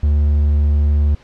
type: tone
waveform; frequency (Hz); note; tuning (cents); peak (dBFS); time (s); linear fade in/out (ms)
triangle; 73.42; D2; 0; -9; 0.03-1.15; 5
effects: pink hiss -48 dBFS RMS until 1.23 s + low-pass 4000 Hz 12 dB/octave